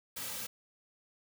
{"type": "noise with comb filter", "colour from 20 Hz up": "white", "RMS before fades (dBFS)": -40, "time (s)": [0.16, 0.47], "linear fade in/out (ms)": 10, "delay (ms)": 2.8, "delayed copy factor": -0.7, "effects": []}